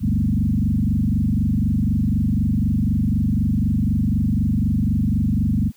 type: tone with frequency modulation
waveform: sine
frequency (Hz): 151.7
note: D#3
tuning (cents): -44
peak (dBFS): -16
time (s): 0-5.72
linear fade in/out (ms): 50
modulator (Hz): 24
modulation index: 3.8
effects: white hiss -56 dBFS RMS until 5.76 s